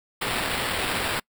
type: noise with sample-and-hold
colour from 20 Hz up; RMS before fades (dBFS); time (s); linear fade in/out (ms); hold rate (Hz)
white; -27; 0.21-1.2; 10; 6300
effects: noise-tail reverb RT60 0.1 s tail -26 dB re dry